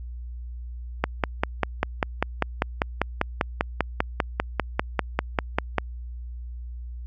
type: click train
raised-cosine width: 0.5 ms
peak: -5 dBFS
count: 25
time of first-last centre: 1.04-5.783 s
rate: 5.06 Hz
effects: added 60 Hz sine -33 dBFS peak until 7.06 s

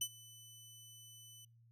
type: tone with ADSR envelope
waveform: 15% pulse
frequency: 3000 Hz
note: F#7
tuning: 23 cents sharp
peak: -26 dBFS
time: 0.01-1.45 s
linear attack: 6 ms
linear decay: 64 ms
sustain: -22 dB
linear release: 4 ms
effects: noise-tail reverb RT60 0.3 s tail -24 dB re dry + added 116 Hz sine -63 dBFS peak until 1.71 s

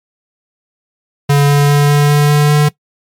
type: tone with pitch steps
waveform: square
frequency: 142.8 / 143.71 / 144.63 / 145.55 / 146.48 / 147.41 / 148.35 Hz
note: D3 / D3 / D3 / D3 / D3 / D3 / D3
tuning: -48 / -37 / -26 / -15 / -4 / +7 / +18 cents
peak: -7 dBFS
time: 1.29-2.69 s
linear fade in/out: 10 ms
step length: 200 ms
effects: noise-tail reverb RT60 0.1 s tail -20 dB re dry + MP3 96 kbps

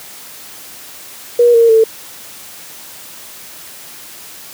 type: tone with pitch steps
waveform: sine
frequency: 479.1 / 462.2 / 446 Hz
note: A#4 / A#4 / A4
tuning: +47 / -15 / +23 cents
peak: -5 dBFS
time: 1.39-1.84 s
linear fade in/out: 5 ms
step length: 150 ms
effects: white hiss -34 dBFS RMS until 4.53 s + high-pass 100 Hz 12 dB/octave

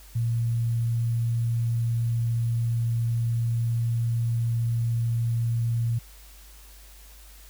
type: tone with sample-and-hold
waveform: sine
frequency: 116.54 Hz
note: A#2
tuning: in tune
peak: -22 dBFS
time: 0.15-5.99 s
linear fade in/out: 10 ms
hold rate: 11025 Hz
effects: added 50 Hz sine -47 dBFS peak until 7.49 s + white hiss -52 dBFS RMS until 7.49 s

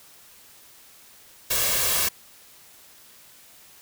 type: noise with comb filter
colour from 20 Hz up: white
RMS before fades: -23 dBFS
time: 1.5-2.09 s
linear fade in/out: 10 ms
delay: 1.8 ms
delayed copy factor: +0.6
effects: white hiss -51 dBFS RMS until 3.81 s

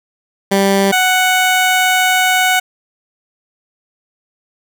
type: tone pair in turn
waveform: 15% pulse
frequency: 196.4 / 741.5 Hz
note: G3 / F#5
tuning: +4 / +4 cents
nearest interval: octave + major seventh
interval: 2300 cents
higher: second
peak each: -4 dBFS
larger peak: neither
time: 0.51-0.92 / 0.92-2.6 s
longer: second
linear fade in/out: 10 ms
effects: none

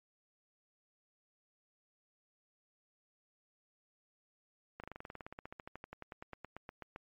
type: slowing click train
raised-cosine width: 0.5 ms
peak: -30 dBFS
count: 29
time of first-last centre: 4.8-6.961 s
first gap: 37 ms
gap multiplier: 1.05
effects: MP3 48 kbps

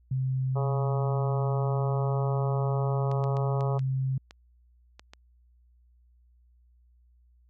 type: tone with pitch glide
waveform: sine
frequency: 130.81 to 132.25 Hz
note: C3 to C3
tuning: 0 to +19 cents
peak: -25 dBFS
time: 0.11-4.18 s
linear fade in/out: 5 ms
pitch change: +19 cents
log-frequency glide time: 1.42-2.12 s
type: harmonic tone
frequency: 138.59 Hz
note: C#3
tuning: in tune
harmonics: 3 / 4 / 5 / 6 / 7 / 8 / 9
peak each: -34 / -36 / -38 / -40 / -41 / -42 / -43 dBFS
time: 0.55-3.79 s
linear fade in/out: 20 ms
type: clicks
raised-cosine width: 0.2 ms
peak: -28 dBFS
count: 8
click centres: 3.115 / 3.24 / 3.369 / 3.608 / 3.793 / 4.309 / 4.995 / 5.135 s
effects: added 60 Hz sine -58 dBFS peak until 7.49 s

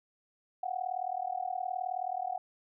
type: tone with amplitude modulation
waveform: sine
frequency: 737 Hz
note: F#5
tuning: 7 cents flat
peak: -28 dBFS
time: 0.63-2.38 s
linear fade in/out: 5 ms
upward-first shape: sine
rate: 39 Hz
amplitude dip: 95%
effects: none

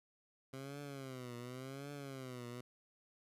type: tone with vibrato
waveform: 15% pulse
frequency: 131.7 Hz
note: C3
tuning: 12 cents sharp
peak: -39 dBFS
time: 0.53-2.61 s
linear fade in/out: 5 ms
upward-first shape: triangle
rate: 0.9 Hz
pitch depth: 170 cents each way
effects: resampled to 32000 Hz + 13-bit

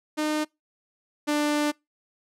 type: tone pair in turn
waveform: sawtooth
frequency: 305 / 296.3 Hz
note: D#4 / D4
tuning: -34 / +15 cents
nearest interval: minor second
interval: 51 cents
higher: first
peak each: -20 / -18 dBFS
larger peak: second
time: 0.17-0.45 / 1.27-1.72 s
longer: second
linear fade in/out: 20 ms
effects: noise-tail reverb RT60 0.2 s tail -25 dB re dry + low-pass 11000 Hz 12 dB/octave

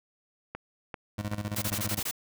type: click train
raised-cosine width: 0.5 ms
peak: -21 dBFS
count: 4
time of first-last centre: 0.55-1.726 s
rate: 2.55 Hz
type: tone with tremolo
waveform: 25% pulse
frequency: 103.83 Hz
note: G#2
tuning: in tune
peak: -26 dBFS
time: 1.18-2 s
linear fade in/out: 5 ms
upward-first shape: square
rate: 15 Hz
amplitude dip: 75%
type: noise bursts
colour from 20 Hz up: white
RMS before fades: -32 dBFS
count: 7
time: 1.56-2.112 s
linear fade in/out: 5 ms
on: 60 ms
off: 22 ms
effects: none

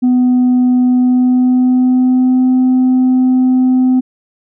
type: tone with pitch glide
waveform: sine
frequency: 250 to 255.7 Hz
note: B3 to C4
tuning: +21 to -40 cents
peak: -5 dBFS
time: 0.02-4.01 s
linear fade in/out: 20 ms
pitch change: +39 cents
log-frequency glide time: 0.86-2.48 s
effects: tanh soft clip ceiling -6 dBFS

